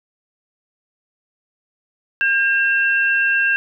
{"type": "tone pair together", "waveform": "sine", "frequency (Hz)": [1606, 2704], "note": ["G6", "E7"], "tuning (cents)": [41, 43], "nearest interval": "major sixth", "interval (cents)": 902, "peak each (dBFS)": [-15, -20], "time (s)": [2.21, 3.56], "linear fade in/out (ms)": 0, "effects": []}